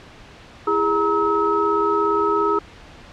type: tone cluster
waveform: sine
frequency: 334.2 / 411.5 / 938 / 1288 Hz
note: E4 / G#4 / A#5 / E6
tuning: +24 / -16 / +11 / -41 cents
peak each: -25 / -20 / -25 / -20 dBFS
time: 0.67-2.59 s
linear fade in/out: 5 ms
effects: pink hiss -43 dBFS RMS until 3.12 s + low-pass 4000 Hz 12 dB/octave